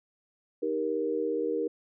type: chord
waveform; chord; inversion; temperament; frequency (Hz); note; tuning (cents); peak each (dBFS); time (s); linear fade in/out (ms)
sine; Eb major; none; equal with one note detuned; 311.1 / 392 / 469.4; Eb4 / G4 / Bb4; 0 / 0 / +12; -33 / -33 / -29; 0.62-1.68; 10
effects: none